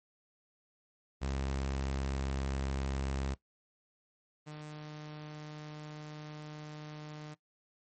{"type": "tone pair in turn", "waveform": "sawtooth", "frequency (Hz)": [67.5, 151.53], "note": ["C#2", "D#3"], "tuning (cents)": [-45, -45], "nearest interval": "octave + major second", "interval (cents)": 1400, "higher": "second", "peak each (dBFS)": [-29, -39], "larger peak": "first", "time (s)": [[1.21, 3.35], [4.46, 7.35]], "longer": "second", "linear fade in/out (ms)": 20, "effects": ["noise-tail reverb RT60 0.1 s tail -17 dB re dry", "MP3 32 kbps"]}